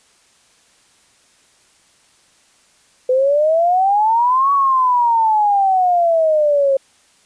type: exponential two-way sweep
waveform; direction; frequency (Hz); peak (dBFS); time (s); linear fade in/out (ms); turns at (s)
sine; up then down; 502 to 1132 to 536; -11; 3.09-6.77; 5; 4.52
effects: white hiss -54 dBFS RMS until 7.25 s + resampled to 22050 Hz